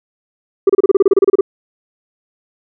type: tone bursts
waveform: sine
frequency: 392 Hz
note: G4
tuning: in tune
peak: -3 dBFS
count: 14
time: 0.67-1.41 s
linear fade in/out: 5 ms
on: 25 ms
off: 30 ms
effects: tanh soft clip ceiling -4 dBFS